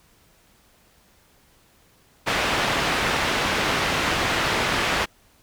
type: low-pass noise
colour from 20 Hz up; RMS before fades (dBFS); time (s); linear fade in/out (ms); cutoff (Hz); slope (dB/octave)
white; -23; 2.26-5.06; 20; 2500; 12
effects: pink hiss -58 dBFS RMS until 5.42 s